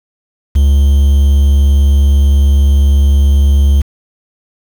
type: tone with quantisation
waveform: triangle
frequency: 69.9 Hz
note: C#2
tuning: 15 cents sharp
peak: -3 dBFS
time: 0.55-3.82 s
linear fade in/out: 10 ms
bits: 5
effects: none